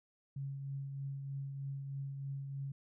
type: tone with tremolo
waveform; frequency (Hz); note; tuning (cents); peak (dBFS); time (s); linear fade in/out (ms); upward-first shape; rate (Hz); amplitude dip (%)
sine; 137.9; C#3; -9; -37; 0.36-2.72; 5; triangle; 3.2; 40
effects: none